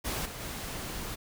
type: noise with level steps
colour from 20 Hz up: pink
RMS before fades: -33 / -41 / -38 dBFS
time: 0.04-1.16 s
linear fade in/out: 20 ms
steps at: 0.25 / 0.4 s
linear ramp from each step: 10 ms
effects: none